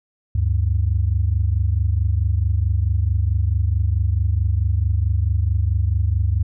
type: tone pair together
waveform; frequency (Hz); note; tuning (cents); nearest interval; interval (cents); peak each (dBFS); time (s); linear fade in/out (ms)
sine; 73.42 / 98; D2 / G2; 0 / 0; perfect fourth; 500; -18; 0.35-6.43; 5
effects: tanh soft clip ceiling -8 dBFS